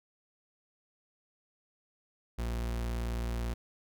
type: tone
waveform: 40% pulse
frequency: 58.27 Hz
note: A#1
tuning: in tune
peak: -31 dBFS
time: 2.38-3.54 s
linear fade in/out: 10 ms
effects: none